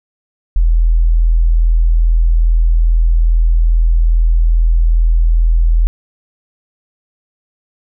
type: tone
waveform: sine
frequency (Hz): 41.2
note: E1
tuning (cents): 0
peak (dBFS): -7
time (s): 0.56-5.87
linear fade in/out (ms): 0
effects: none